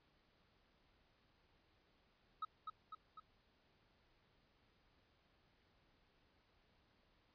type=tone with echo; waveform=triangle; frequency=1276 Hz; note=D#6; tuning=43 cents sharp; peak=-38 dBFS; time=2.42-2.45 s; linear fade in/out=5 ms; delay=250 ms; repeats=3; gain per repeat=-4 dB; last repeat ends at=3.2 s; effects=pink hiss -75 dBFS RMS until 7.34 s + resampled to 11025 Hz